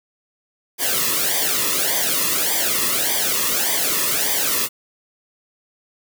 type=noise with flanger; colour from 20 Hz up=white; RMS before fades=-20 dBFS; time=0.78-4.69 s; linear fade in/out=50 ms; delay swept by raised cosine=0.73 to 1.34 ms; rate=1.7 Hz; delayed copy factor=-0.8; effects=none